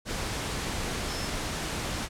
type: tone in noise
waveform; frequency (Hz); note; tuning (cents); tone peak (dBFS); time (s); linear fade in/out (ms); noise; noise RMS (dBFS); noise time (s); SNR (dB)
sine; 5274; E8; 0; -39; 1.06-1.3; 50; pink; -32; 0.05-2.09; -10
effects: low-pass 9000 Hz 12 dB/octave